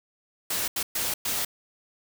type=noise bursts at uneven times; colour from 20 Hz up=white; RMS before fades=-28 dBFS; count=4; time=0.5-0.68 / 0.76-0.83 / 0.95-1.14 / 1.25-1.45 s; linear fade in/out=5 ms; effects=none